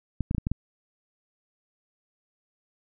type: clicks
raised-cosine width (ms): 5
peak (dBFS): -14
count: 6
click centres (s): 0.207 / 0.311 / 0.348 / 0.382 / 0.469 / 0.516
effects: none